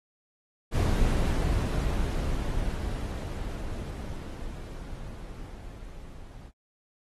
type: noise with level ramp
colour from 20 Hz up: brown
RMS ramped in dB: -23 to -45 dBFS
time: 0.71-6.52 s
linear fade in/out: 50 ms
effects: AAC 32 kbps